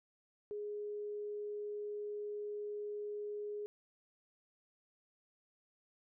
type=tone; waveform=sine; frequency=415.8 Hz; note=G#4; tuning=2 cents sharp; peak=-39 dBFS; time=0.51-3.66 s; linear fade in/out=0 ms; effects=none